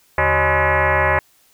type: tone with frequency modulation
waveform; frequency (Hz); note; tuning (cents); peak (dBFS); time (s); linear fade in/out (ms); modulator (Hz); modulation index
sine; 544; C#5; -33; -13; 0.18-1.19; 2; 231; 6.9
effects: white hiss -56 dBFS RMS until 1.53 s